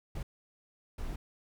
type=noise bursts at uneven times; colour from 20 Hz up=brown; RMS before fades=-37 dBFS; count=2; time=0.15-0.23 / 0.98-1.16 s; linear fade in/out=5 ms; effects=none